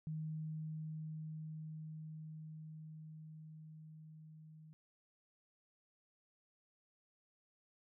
sine tone with level ramp, 156.4 Hz, D#3, 9 cents sharp, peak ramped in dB -39 to -55 dBFS, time 0.07-4.73 s, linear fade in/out 0 ms, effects none

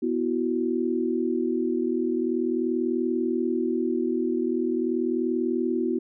sine chord, B suspended fourth, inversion none, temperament equal, 246.9 / 329.6 / 370 Hz, B3 / E4 / F#4, 0 / 0 / 0 cents, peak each -27 dBFS, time 0.02-5.99 s, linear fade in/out 10 ms, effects none

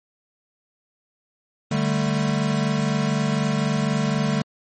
square chord, D suspended fourth, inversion none, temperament equal with one note detuned, 148.28 / 196 / 220 Hz, D3 / G3 / A3, +17 / 0 / 0 cents, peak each -24 / -26 / -25 dBFS, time 1.71-4.42 s, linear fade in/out 5 ms, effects MP3 32 kbps

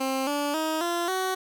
15% pulse tone with pitch steps, 265.4 / 289.4 / 315.6 / 344.2 / 375.3 Hz, C4 / D4 / D#4 / F4 / F#4, +25 / -25 / +25 / -25 / +25 cents, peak -19 dBFS, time 0-1.35 s, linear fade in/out 10 ms, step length 270 ms, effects none

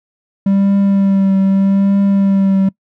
triangle tone with vibrato, 195.8 Hz, G3, 2 cents flat, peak -7 dBFS, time 0.46-2.69 s, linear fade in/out 5 ms, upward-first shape triangle, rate 0.81 Hz, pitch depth 27 cents each way, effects noise-tail reverb RT60 0.1 s tail -23 dB re dry

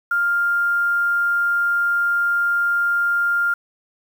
sine tone with quantisation, 1400 Hz, F6, 4 cents sharp, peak -16 dBFS, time 0.11-3.54 s, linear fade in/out 5 ms, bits 7, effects none

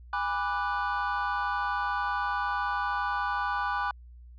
triangle chord, G# half-diminished seventh, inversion none, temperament equal with one note detuned, 816.8 / 987.8 / 1174.7 / 1480 Hz, G#5 / B5 / D6 / F#6, -29 / 0 / 0 / 0 cents, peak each -31 dBFS, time 0.13-3.91 s, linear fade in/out 2 ms, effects added 60 Hz sine -46 dBFS peak until 4.38 s + resampled to 11025 Hz

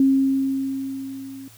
sine tone with level ramp, 269.3 Hz, C#4, 50 cents flat, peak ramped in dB -12 to -35 dBFS, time 0-1.48 s, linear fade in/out 2 ms, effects added 111 Hz sine -50 dBFS peak until 1.57 s + white hiss -50 dBFS RMS until 1.57 s

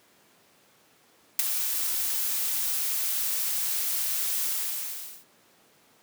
blue noise with ADSR envelope, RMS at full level -19 dBFS, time 1.39-5.25 s, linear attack 3 ms, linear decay 14 ms, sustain -9 dB, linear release 770 ms, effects pink hiss -60 dBFS RMS until 6.02 s + high-pass 200 Hz 12 dB/octave

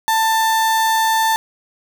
35% pulse tone, 889 Hz, A5, 18 cents sharp, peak -12 dBFS, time 0.08-1.36 s, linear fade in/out 0 ms, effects none

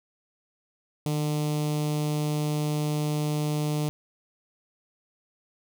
sawtooth tone with notch filter, 150 Hz, D3, 37 cents sharp, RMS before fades -27 dBFS, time 1.06-3.89 s, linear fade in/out 0 ms, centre 1600 Hz, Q 0.79, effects none

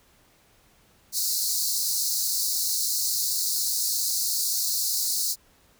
pink high-pass noise, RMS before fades -26 dBFS, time 1.12-5.36 s, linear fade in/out 50 ms, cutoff 4100 Hz, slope 96 dB/octave, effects pink hiss -60 dBFS RMS until 5.79 s

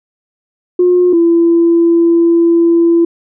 sine tone pair in turn, 358 / 337.3 Hz, F4 / E4, +43 / +40 cents, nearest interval minor second, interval 103 cents, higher first, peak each -5 dBFS, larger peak neither, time 0.79-1.13 / 1.13-3.05 s, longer second, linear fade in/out 5 ms, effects tanh soft clip ceiling -1 dBFS

